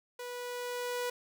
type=tone with level ramp; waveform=sawtooth; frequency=490 Hz; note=B4; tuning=14 cents flat; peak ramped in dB=-36 to -28 dBFS; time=0.19-1.1 s; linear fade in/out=5 ms; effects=none